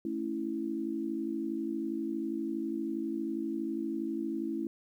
sine chord, A major, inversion none, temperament equal, 220 / 277.2 / 329.6 Hz, A3 / C#4 / E4, 0 / 0 / 0 cents, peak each -38 / -37 / -34 dBFS, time 0.05-4.67 s, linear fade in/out 2 ms, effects 11-bit

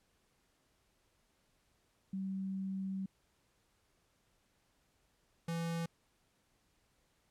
sine / square tone pair in turn, 191.8 / 167.17 Hz, G3 / E3, -37 / +25 cents, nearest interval major second, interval 238 cents, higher first, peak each -36 / -36 dBFS, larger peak neither, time 2.13-3.06 / 5.48-5.86 s, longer first, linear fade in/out 5 ms, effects pink hiss -75 dBFS RMS until 7.3 s + low-pass 12000 Hz 12 dB/octave

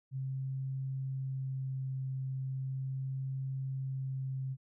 sine tone with vibrato, 132.9 Hz, C3, 27 cents sharp, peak -34 dBFS, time 0.11-4.57 s, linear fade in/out 50 ms, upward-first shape sine, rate 0.37 Hz, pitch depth 8 cents each way, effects none

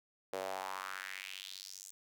sawtooth tone with high-pass filter sweep, 95 Hz, F#2, 46 cents sharp, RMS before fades -44 dBFS, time 0.33-1.91 s, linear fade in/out 0 ms, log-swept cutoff 500 to 7400 Hz, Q 3.1, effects none

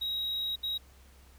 triangle tone bursts at uneven times, 3816 Hz, A#7, 40 cents sharp, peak -29 dBFS, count 2, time 0.01-0.56 / 0.63-0.78 s, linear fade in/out 10 ms, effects added 66 Hz sine -55 dBFS peak until 1.38 s + pink hiss -61 dBFS RMS until 1.38 s

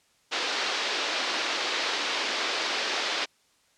white band-pass noise, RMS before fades -29 dBFS, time 0.31-3.26 s, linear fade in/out 20 ms, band 300 to 4800 Hz, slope 24 dB/octave, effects white hiss -65 dBFS RMS until 3.77 s + low-pass 8000 Hz 12 dB/octave

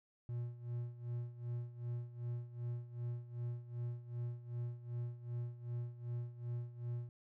triangle tone with tremolo, 120 Hz, B2, 49 cents flat, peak -35 dBFS, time 0.29-7.09 s, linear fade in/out 0 ms, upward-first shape sine, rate 2.6 Hz, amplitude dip 80%, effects none

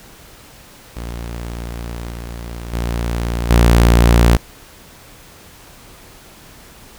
sawtooth tone with level steps, 58.27 Hz, A#1, in tune, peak -21 / -23 / -14 / -4 dBFS, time 0.96-4.37 s, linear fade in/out 10 ms, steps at 2.1 / 2.73 / 3.5 s, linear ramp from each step 10 ms, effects pink hiss -42 dBFS RMS until 6.98 s

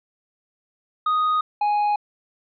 triangle tone pair in turn, 1244.5 / 830.6 Hz, D#6 / G#5, 0 / 0 cents, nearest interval perfect fifth, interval 700 cents, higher first, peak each -16 dBFS, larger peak neither, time 1.06-1.41 / 1.61-1.96 s, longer neither, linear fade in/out 5 ms, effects resampled to 11025 Hz

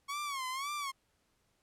sawtooth tone with vibrato, 1100 Hz, C#6, 14 cents flat, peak -32 dBFS, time 0.08-0.92 s, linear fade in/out 20 ms, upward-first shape sine, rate 1.9 Hz, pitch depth 130 cents each way, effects pink hiss -75 dBFS RMS until 1.62 s + low-pass 12000 Hz 12 dB/octave

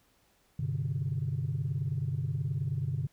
sine chord, G suspended fourth, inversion none, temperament equal with one note detuned, 98 / 128.12 / 146.83 Hz, G2 / C3 / D3, 0 / -36 / 0 cents, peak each -35 / -32 / -32 dBFS, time 0.59-3.07 s, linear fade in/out 5 ms, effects tanh soft clip ceiling -23 dBFS + pink hiss -68 dBFS RMS until 3.12 s

